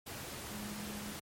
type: tone in noise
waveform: sine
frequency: 207.7 Hz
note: G#3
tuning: in tune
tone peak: -43 dBFS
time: 0.5-1.13 s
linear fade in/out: 10 ms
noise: pink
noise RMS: -44 dBFS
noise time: 0.06-1.2 s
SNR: -2 dB
effects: high-pass 60 Hz 12 dB/octave + MP3 64 kbps